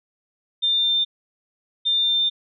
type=tone pair in turn; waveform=sine; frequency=3601 / 3601 Hz; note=A7 / A7; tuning=+39 / +39 cents; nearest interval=unison; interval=0 cents; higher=neither; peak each=-17 dBFS; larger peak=neither; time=0.62-1.05 / 1.85-2.3 s; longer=second; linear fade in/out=20 ms; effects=none